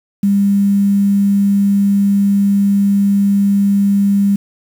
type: tone with quantisation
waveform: sine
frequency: 200 Hz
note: G3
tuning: 35 cents sharp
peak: -9 dBFS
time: 0.23-4.36 s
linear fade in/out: 5 ms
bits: 6
effects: none